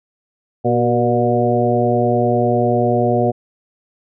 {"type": "harmonic tone with a mistuned harmonic", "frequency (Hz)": 120, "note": "B2", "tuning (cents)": -49, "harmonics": [1, 2, 3, 4, 5, 6], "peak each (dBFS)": [-20, -20, -20, -20, -20, -20], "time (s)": [0.64, 3.32], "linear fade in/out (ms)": 20, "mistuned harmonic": 3, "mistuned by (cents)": 48, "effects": []}